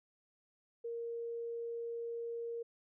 sine tone, 466.3 Hz, A#4, 1 cent sharp, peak -38 dBFS, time 0.84-2.63 s, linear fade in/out 10 ms, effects none

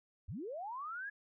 sine linear sweep, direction up, 57.3 to 1703 Hz, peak -40 dBFS, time 0.28-1.1 s, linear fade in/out 10 ms, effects none

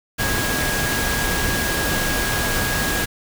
sine tone in noise, 1645 Hz, G#6, 17 cents flat, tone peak -25 dBFS, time 0.18-3.06 s, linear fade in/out 20 ms, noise pink, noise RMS -22 dBFS, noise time 0.18-3.06 s, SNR -6 dB, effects none

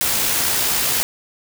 white noise with amplitude modulation, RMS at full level -18 dBFS, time 0.01-1.03 s, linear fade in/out 0 ms, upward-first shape sine, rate 63.9 Hz, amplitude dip 25%, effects none

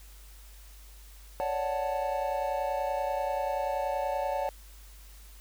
triangle chord, D major seventh, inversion third, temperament equal with one note detuned, 556.9 / 587.3 / 740 / 880 Hz, C#5 / D5 / F#5 / A5, +8 / 0 / 0 / 0 cents, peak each -31 / -33 / -32 / -32 dBFS, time 1.4-4.49 s, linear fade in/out 0 ms, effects added 50 Hz sine -48 dBFS peak until 5.4 s + white hiss -56 dBFS RMS until 5.4 s

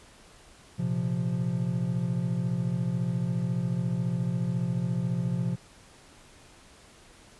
triangle chord, Bb suspended second, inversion none, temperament equal, 116.54 / 130.81 / 174.61 Hz, Bb2 / C3 / F3, 0 / 0 / 0 cents, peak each -31 / -28 / -27 dBFS, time 0.78-5.56 s, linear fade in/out 20 ms, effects pink hiss -54 dBFS RMS until 7.39 s + resampled to 24000 Hz

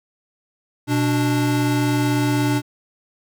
square tone pair together, 123.1 / 293.1 Hz, B2 / D4, -5 / -3 cents, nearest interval octave + minor third, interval 1502 cents, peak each -21 / -20 dBFS, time 0.87-2.62 s, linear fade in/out 50 ms, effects none

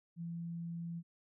sine tone, 168.9 Hz, E3, 42 cents sharp, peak -39 dBFS, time 0.16-1.03 s, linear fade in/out 50 ms, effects none

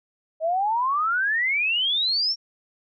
sine exponential sweep, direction up, 622.3 to 5600 Hz, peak -20 dBFS, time 0.4-2.36 s, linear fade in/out 50 ms, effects none

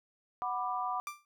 sine chord, B minor, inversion second, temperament just, 740.8 / 987.8 / 1185.3 Hz, F#5 / B5 / D6, +2 / 0 / +16 cents, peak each -36 dBFS, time 0.42-1 s, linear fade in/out 0 ms
30% pulse tone with exponential decay, 1181 Hz, D6, 9 cents sharp, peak -31 dBFS, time 1.07-1.25 s, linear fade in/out 1 ms, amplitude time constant 38 ms
effects none

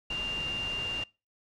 sine tone in noise, 2794 Hz, F7, in tune, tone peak -31 dBFS, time 0.1-1.04 s, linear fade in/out 5 ms, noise pink, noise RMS -40 dBFS, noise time 0.1-1.04 s, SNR +6 dB, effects noise-tail reverb RT60 0.3 s tail -24 dB re dry + low-pass 5000 Hz 12 dB/octave

